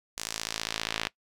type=tone with band-pass filter sweep; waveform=sawtooth; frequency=55 Hz; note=A1; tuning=in tune; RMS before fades=-35 dBFS; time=0.17-1.08 s; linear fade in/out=10 ms; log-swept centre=7200 to 3000 Hz; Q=1.1; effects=noise-tail reverb RT60 0.1 s tail -21 dB re dry